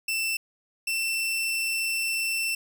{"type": "tone pair in turn", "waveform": "sawtooth", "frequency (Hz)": [2671, 2683], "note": ["E7", "E7"], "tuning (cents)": [22, 30], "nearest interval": "unison", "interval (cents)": 8, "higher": "second", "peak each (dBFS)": -22, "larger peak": "neither", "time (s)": [[0.08, 0.37], [0.87, 2.55]], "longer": "second", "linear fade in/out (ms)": 5, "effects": ["9-bit"]}